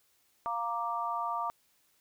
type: chord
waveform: sine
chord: Bb major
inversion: second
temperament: equal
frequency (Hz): 698.5 / 932.3 / 1174.7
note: F5 / Bb5 / D6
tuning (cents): 0 / 0 / 0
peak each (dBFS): -37 / -35 / -34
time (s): 0.46-1.5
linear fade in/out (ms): 0
effects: white hiss -70 dBFS RMS until 2 s